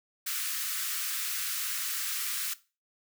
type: high-pass noise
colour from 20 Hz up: white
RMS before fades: -33 dBFS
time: 0.26-2.54 s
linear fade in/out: 10 ms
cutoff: 1200 Hz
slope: 48 dB/octave
effects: noise-tail reverb RT60 0.3 s tail -17 dB re dry